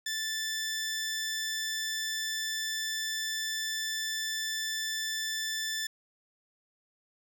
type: tone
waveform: 15% pulse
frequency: 1760 Hz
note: A6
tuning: in tune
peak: -25 dBFS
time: 0.06-5.87 s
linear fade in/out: 5 ms
effects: 10-bit